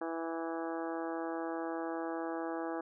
harmonic tone with a mistuned harmonic, 164.81 Hz, E3, in tune, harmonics 2 / 3 / 4 / 5 / 6 / 7 / 8 / 9 / 10, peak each -38 / -42 / -43 / -43 / -50 / -48 / -51 / -52 / -51 dBFS, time 0.01-2.81 s, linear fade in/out 5 ms, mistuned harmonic 8, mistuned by -21 cents, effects none

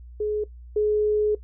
sine tone pair in turn, 422.4 / 422.4 Hz, G#4 / G#4, +29 / +29 cents, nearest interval unison, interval 0 cents, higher neither, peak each -22 / -18 dBFS, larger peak second, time 0.2-0.44 / 0.76-1.35 s, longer second, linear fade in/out 5 ms, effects noise-tail reverb RT60 0.1 s tail -18 dB re dry + added 60 Hz sine -40 dBFS peak until 1.43 s

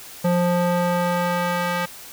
square tone with band-pass filter sweep, 175.8 Hz, F3, 12 cents sharp, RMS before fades -21 dBFS, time 0.24-1.86 s, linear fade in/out 10 ms, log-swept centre 480 to 1600 Hz, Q 0.77, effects white hiss -40 dBFS RMS until 2.12 s

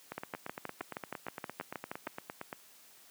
two click trains, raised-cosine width 0.5 ms, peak -24 / -22 dBFS, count 22 / 13, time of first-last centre 0.12-2.528 / 0.18-2.073 s, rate 8.72 / 6.34 Hz, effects white hiss -59 dBFS RMS until 3.1 s + high-pass 150 Hz 12 dB/octave

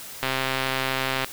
click train, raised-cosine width 0.3 ms, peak -8 dBFS, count 135, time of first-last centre 0.23-1.245 s, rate 132 Hz, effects white hiss -39 dBFS RMS until 1.32 s

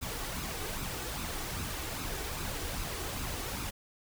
pink noise with flanger, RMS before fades -37 dBFS, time 0.01-3.71 s, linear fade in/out 20 ms, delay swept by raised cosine 0.77 to 2.67 ms, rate 2.5 Hz, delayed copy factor +0.5, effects none

